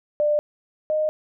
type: tone pair in turn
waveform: sine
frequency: 595 / 616.3 Hz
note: D5 / D#5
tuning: +22 / -17 cents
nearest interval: minor second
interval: 61 cents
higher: second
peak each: -17 / -19 dBFS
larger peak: first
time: 0.2-0.39 / 0.9-1.09 s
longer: neither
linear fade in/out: 0 ms
effects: none